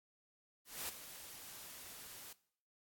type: noise with ADSR envelope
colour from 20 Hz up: white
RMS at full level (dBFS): -41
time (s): 0.65-2.33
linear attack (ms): 240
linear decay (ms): 8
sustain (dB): -11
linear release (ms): 5
effects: noise-tail reverb RT60 0.6 s tail -20 dB re dry + AAC 64 kbps